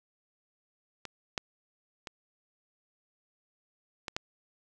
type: clicks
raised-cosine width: 0.2 ms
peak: -22 / -13 / -22 / -18 / -14 dBFS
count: 5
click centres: 1.053 / 1.378 / 2.072 / 4.082 / 4.165 s
effects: none